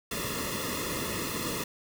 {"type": "noise with comb filter", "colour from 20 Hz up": "pink", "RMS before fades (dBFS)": -33, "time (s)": [0.11, 1.64], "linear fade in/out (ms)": 5, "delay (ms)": 1.3, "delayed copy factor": -0.95, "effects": []}